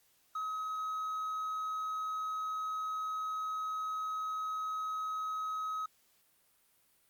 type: tone with hard clipping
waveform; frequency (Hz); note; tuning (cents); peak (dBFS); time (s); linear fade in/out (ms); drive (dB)
triangle; 1273; D#6; +39; -35; 0.35-5.86; 5; 5
effects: white hiss -70 dBFS RMS until 7.09 s + Opus 48 kbps